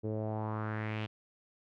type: tone with low-pass filter sweep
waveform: sawtooth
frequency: 108.2 Hz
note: A2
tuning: 29 cents flat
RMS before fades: -36 dBFS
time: 0.03-1.07 s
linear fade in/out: 20 ms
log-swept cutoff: 420 to 3100 Hz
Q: 3.1
effects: none